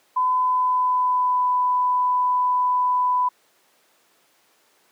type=tone with pitch glide; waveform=sine; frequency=1010 to 996.7 Hz; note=B5 to B5; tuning=+39 to +16 cents; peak=-17 dBFS; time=0.16-3.29 s; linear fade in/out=10 ms; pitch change=-23 cents; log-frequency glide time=0.35-1.49 s; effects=pink hiss -60 dBFS RMS until 4.91 s + high-pass 400 Hz 12 dB/octave